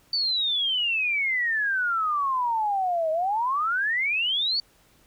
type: exponential two-way sweep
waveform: sine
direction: down then up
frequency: 4596 to 622.3 to 4596 Hz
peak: -22 dBFS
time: 0.13-4.6 s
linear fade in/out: 2 ms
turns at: 3.11 s
effects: pink hiss -60 dBFS RMS until 5.06 s